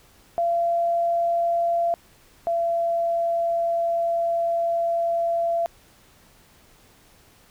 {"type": "tone pair in turn", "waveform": "sine", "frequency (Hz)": [683, 677.5], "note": ["F5", "E5"], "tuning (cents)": [-39, 47], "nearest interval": "unison", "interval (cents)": 14, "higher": "first", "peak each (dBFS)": [-19, -20], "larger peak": "first", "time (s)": [[0.38, 1.94], [2.47, 5.66]], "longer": "second", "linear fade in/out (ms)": 0, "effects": ["pink hiss -55 dBFS RMS until 7.5 s"]}